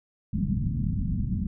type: low-pass noise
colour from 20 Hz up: white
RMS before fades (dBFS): -27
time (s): 0.33-1.47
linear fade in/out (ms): 5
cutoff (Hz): 220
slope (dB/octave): 48
effects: none